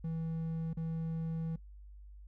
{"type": "tone with dropouts", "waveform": "triangle", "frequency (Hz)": 162.7, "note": "E3", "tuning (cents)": -22, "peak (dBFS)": -32, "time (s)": [0.04, 1.56], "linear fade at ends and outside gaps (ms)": 5, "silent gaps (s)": [0.733, 0.77], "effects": ["noise-tail reverb RT60 0.1 s tail -21 dB re dry", "added 50 Hz sine -49 dBFS peak until 2.27 s"]}